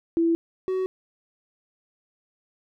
sine / triangle tone pair in turn, 332.9 / 374.8 Hz, E4 / F#4, +17 / +22 cents, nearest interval major second, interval 205 cents, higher second, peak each -18 / -21 dBFS, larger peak first, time 0.17-0.35 / 0.68-0.86 s, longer neither, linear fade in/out 0 ms, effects none

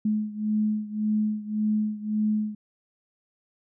sine beating tone pair, 212.7 / 214.5 Hz, G#3 / A3, +42 / -44 cents, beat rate 1.8 Hz, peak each -25 / -28 dBFS, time 0.05-2.55 s, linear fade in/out 5 ms, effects none

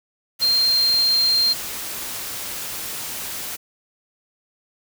sine tone in noise, 4186 Hz, C8, in tune, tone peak -15 dBFS, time 0.41-1.54 s, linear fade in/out 20 ms, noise white, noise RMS -30 dBFS, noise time 0.39-3.57 s, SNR +12 dB, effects none

